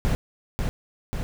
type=noise with echo; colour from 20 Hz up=brown; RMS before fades=-22 dBFS; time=0.05-0.15 s; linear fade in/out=0 ms; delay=540 ms; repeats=2; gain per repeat=-3 dB; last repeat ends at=1.23 s; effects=none